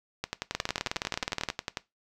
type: two click trains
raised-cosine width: 0.2 ms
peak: -13 / -11 dBFS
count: 18 / 19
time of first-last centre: 0.24-1.772 / 0.55-1.488 s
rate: 11.1 / 19.2 Hz
effects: noise-tail reverb RT60 0.2 s tail -19 dB re dry